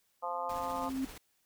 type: tone with exponential growth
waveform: sine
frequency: 265 Hz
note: C4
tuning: 22 cents sharp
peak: -29 dBFS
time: 0.22-1.05 s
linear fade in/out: 5 ms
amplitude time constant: 180 ms
type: harmonic tone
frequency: 174.6 Hz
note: F3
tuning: in tune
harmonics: 3 / 4 / 5 / 6 / 7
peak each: -41 / -40 / -38 / -40 / -41 dBFS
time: 0.22-0.9 s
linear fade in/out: 20 ms
type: noise with tremolo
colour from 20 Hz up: pink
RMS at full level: -47 dBFS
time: 0.49-1.18 s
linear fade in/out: 5 ms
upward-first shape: sine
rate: 15 Hz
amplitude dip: 35%
effects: white hiss -74 dBFS RMS until 1.45 s